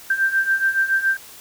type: beating tone pair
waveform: sine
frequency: 1567 / 1574.1 Hz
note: G6 / G6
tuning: -1 / +7 cents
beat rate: 7.1 Hz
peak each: -22 / -18 dBFS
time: 0.1-1.17 s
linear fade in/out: 5 ms
effects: white hiss -42 dBFS RMS until 1.4 s